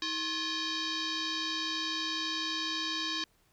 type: tone with frequency modulation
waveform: sine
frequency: 318 Hz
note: D#4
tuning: 38 cents sharp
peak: -31 dBFS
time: 0.02-3.24 s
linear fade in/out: 2 ms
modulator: 696 Hz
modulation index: 6.9
effects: pink hiss -69 dBFS RMS until 3.52 s